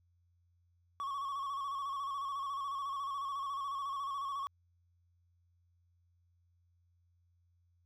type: tone with vibrato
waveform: triangle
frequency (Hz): 1108.7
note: C#6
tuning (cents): 0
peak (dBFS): -34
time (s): 1-4.47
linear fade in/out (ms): 0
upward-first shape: square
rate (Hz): 14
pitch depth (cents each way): 43
effects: added 87 Hz sine -69 dBFS peak until 7.85 s